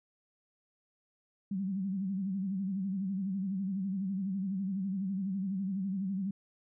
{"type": "tone with vibrato", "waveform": "sine", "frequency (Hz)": 192.5, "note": "G3", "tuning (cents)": -31, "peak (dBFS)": -31, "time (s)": [1.51, 6.31], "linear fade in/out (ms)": 5, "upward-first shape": "sine", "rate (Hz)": 12, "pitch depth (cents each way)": 88, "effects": []}